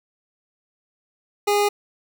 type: tone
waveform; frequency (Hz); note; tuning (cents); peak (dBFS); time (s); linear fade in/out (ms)
25% pulse; 410.8; G#4; -19; -13; 1.47-1.69; 10
effects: none